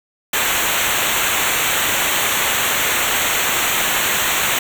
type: noise with comb filter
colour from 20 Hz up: pink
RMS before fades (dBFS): -18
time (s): 0.33-4.59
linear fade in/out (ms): 5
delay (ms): 0.2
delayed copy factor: -0.9
effects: none